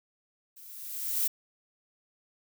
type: noise with level ramp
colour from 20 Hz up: violet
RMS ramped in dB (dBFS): -51 to -26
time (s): 0.56-1.28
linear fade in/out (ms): 10
effects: none